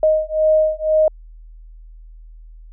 sine beating tone pair, 622.3 / 624.3 Hz, D#5 / D#5, 0 / +6 cents, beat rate 2 Hz, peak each -16 dBFS, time 0.03-1.08 s, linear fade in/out 2 ms, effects added 40 Hz sine -37 dBFS peak until 2.72 s

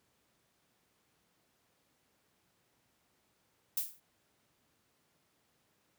violet noise with exponential decay, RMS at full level -29 dBFS, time 3.77-4 s, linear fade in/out 5 ms, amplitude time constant 50 ms, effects pink hiss -74 dBFS RMS until 5.98 s + high-pass 100 Hz 12 dB/octave

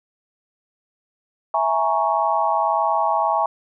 sine chord, A# half-diminished seventh, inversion second, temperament equal, 659.3 / 830.6 / 932.3 / 1108.7 Hz, E5 / G#5 / A#5 / C#6, 0 / 0 / 0 / 0 cents, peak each -23 / -21 / -23 / -23 dBFS, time 1.54-3.46 s, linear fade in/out 2 ms, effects none

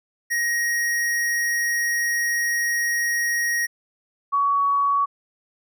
square / sine tone pair in turn, 1883 / 1125.5 Hz, A#6 / C#6, +17 / +26 cents, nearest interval major sixth, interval 891 cents, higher first, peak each -21 / -17 dBFS, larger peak second, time 0.3-3.67 / 4.32-5.06 s, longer first, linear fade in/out 20 ms, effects none

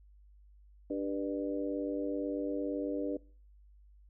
harmonic tone with a mistuned harmonic, 97.9 Hz, G2, 2 cents flat, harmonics 3 / 4 / 5 / 6, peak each -34 / -41 / -38 / -41 dBFS, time 0.9-3.17 s, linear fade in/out 5 ms, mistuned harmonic 6, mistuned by +30 cents, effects noise-tail reverb RT60 0.4 s tail -21 dB re dry + added 50 Hz sine -56 dBFS peak until 4.09 s

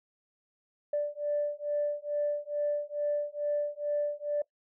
sine beating tone pair, 586 / 588.3 Hz, D5 / D5, -4 / +3 cents, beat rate 2.3 Hz, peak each -31 dBFS, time 0.93-4.42 s, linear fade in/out 5 ms, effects noise-tail reverb RT60 0.1 s tail -21 dB re dry + tanh soft clip ceiling -21 dBFS

